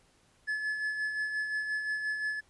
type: tone with tremolo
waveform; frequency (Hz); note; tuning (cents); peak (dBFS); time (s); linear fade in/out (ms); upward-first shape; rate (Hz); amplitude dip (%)
triangle; 1718; A6; -42; -27; 0.47-2.41; 20; sine; 5.7; 45
effects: pink hiss -66 dBFS RMS until 2.49 s + resampled to 24000 Hz